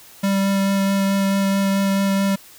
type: tone with vibrato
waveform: square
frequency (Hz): 196.1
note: G3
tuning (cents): +1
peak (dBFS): -17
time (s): 0.23-2.36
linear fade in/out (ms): 10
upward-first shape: sine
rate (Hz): 4.6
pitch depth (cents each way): 9
effects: white hiss -45 dBFS RMS until 2.58 s